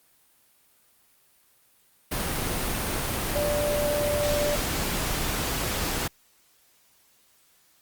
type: tone in noise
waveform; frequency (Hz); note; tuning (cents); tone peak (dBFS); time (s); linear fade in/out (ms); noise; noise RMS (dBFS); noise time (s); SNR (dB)
sine; 587.3; D5; 0; -24; 3.35-4.56; 10; pink; -28; 2.11-6.08; +1
effects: white hiss -62 dBFS RMS until 7.81 s + Opus 32 kbps